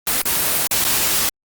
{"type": "noise with dropouts", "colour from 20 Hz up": "white", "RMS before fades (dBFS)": -18, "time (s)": [0.07, 1.29], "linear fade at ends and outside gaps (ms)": 1, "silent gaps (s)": [[0.218, 0.255], [0.671, 0.711], [0.842, 0.849]], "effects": ["Opus 24 kbps"]}